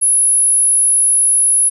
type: tone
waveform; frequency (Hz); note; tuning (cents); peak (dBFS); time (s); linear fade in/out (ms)
sine; 10548; E9; 0; -9; 0.01-1.7; 20
effects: none